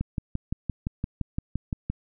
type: click train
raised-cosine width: 5 ms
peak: -15 dBFS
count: 12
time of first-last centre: 0.01-1.9 s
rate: 5.82 Hz
effects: none